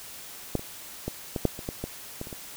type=clicks; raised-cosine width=2 ms; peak=-11 / -25 / -16 / -15 / -7 / -24 / -17 / -17 / -20 / -28 / -24 dBFS; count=11; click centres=0.553 / 0.594 / 1.08 / 1.362 / 1.453 / 1.591 / 1.689 / 1.84 / 2.214 / 2.271 / 2.328 s; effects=white hiss -43 dBFS RMS until 2.56 s